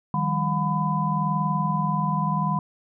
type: tone cluster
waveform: sine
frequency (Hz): 156.3 / 176.8 / 197.9 / 720 / 1003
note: D#3 / F3 / G3 / F#5 / B5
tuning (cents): +8 / +22 / +17 / -47 / +26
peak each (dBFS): -25 / -34 / -28 / -34 / -25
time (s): 0.14-2.59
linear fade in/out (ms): 2
effects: none

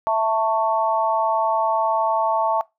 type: chord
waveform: sine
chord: A major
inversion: second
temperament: equal with one note detuned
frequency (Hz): 659.3 / 890.2 / 1108.7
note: E5 / A5 / C#6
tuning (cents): 0 / +20 / 0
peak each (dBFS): -21 / -20 / -24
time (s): 0.07-2.61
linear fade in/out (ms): 0
effects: noise-tail reverb RT60 0.2 s tail -21 dB re dry

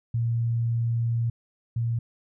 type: tone pair in turn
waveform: sine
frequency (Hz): 116.54 / 116.54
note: A#2 / A#2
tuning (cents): 0 / 0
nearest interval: unison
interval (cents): 0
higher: neither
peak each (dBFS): -22 / -23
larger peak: first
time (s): 0.14-1.3 / 1.76-1.99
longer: first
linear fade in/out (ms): 5
effects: none

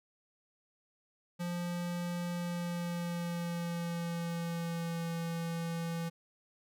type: tone with pitch glide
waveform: square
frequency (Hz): 174.61 to 167.3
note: F3 to E3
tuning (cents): 0 to +26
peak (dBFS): -35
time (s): 1.39-6.1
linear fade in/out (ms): 20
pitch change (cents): -74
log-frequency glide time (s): 2.3-5.12
effects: none

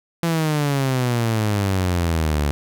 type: exponential sweep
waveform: sawtooth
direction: down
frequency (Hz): 170 to 71.2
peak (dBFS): -14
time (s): 0.23-2.51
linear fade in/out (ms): 0
effects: none

